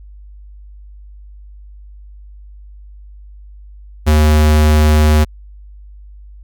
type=tone; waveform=square; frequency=76.3 Hz; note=D#2; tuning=33 cents flat; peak=-8 dBFS; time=4.06-5.25 s; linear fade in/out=20 ms; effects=added 50 Hz sine -34 dBFS peak until 6.43 s